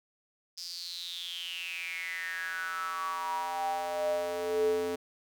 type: tone with high-pass filter sweep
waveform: square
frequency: 87.31 Hz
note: F2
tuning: in tune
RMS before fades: -34 dBFS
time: 0.57-4.96 s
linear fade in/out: 10 ms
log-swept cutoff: 5100 to 360 Hz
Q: 9.3
effects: none